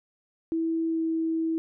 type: tone with pitch glide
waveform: sine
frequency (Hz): 327 to 324.7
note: E4 to E4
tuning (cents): -14 to -26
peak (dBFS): -24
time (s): 0.52-1.58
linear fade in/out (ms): 0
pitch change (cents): -12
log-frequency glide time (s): 0.88-1
effects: none